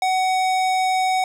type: tone with hard clipping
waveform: sine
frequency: 749 Hz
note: F#5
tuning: 21 cents sharp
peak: -19 dBFS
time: 0.02-1.24 s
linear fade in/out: 2 ms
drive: 17 dB
effects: none